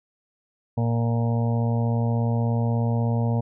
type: harmonic tone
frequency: 116.54 Hz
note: A#2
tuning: in tune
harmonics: 1 / 2 / 4 / 5 / 6 / 7 / 8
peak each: -21 / -27 / -33 / -35 / -37 / -38 / -39 dBFS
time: 0.77-3.41 s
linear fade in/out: 10 ms
effects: none